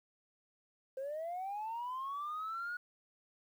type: linear sweep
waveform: sine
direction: up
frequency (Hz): 518 to 1459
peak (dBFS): -36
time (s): 0.97-2.77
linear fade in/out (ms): 5
effects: tanh soft clip ceiling -35 dBFS + 11-bit